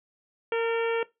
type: harmonic tone with a mistuned harmonic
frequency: 460 Hz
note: A#4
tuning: 23 cents flat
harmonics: 1 / 2 / 3 / 4 / 5 / 6 / 7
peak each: -24 / -35 / -35 / -39 / -37 / -39 / -44 dBFS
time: 0.52-1.03 s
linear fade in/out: 2 ms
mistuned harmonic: 4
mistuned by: -30 cents
effects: noise-tail reverb RT60 0.2 s tail -19 dB re dry